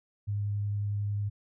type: tone with vibrato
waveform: sine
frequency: 102.5 Hz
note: G#2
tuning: 22 cents flat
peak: -28 dBFS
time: 0.27-1.3 s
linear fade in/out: 20 ms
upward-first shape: triangle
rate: 11 Hz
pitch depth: 10 cents each way
effects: none